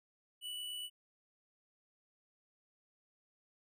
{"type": "tone with amplitude modulation", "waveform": "square", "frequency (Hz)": 2960, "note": "F#7", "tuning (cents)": 0, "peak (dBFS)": -40, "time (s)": [0.41, 0.9], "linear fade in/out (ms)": 50, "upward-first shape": "sine", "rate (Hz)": 68.8, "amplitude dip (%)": 30, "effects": []}